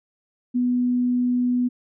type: tone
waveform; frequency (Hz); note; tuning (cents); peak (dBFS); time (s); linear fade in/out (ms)
sine; 246.9; B3; 0; -18; 0.54-1.69; 20
effects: none